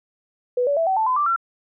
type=tone with pitch steps; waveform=sine; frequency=493.9 / 570.6 / 659.3 / 761.7 / 880 / 1016.7 / 1174.7 / 1357.2 Hz; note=B4 / C#5 / E5 / G5 / A5 / B5 / D6 / F6; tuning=0 / +50 / 0 / -50 / 0 / +50 / 0 / -50 cents; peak=-17 dBFS; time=0.57-1.362 s; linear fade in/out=5 ms; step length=99 ms; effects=none